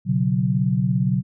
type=chord; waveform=sine; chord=B suspended second; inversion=none; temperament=equal with one note detuned; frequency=123.47 / 141.01 / 185 Hz; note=B2 / C#3 / F#3; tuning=0 / +30 / 0 cents; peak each=-22 / -22 / -21 dBFS; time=0.05-1.23 s; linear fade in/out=50 ms; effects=none